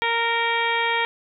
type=harmonic tone; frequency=463.9 Hz; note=A#4; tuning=8 cents flat; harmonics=1 / 2 / 3 / 4 / 5 / 6 / 7 / 8; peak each=-29 / -24 / -31 / -26 / -26 / -37 / -30 / -36 dBFS; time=0.02-1.05 s; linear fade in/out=0 ms; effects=none